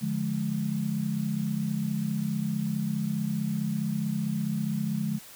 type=chord; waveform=sine; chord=D diminished; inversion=none; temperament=just; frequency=146.83 / 176.2 / 211.4 Hz; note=D3 / F3 / Ab3; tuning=0 / +16 / +31 cents; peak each=-32 / -32 / -29 dBFS; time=0.01-5.19 s; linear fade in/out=20 ms; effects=white hiss -48 dBFS RMS until 5.35 s